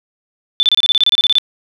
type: tone bursts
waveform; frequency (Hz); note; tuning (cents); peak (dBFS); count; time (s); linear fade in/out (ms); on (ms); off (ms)
sine; 3520; A7; 0; -8; 14; 0.6-1.384; 0; 30; 28
effects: none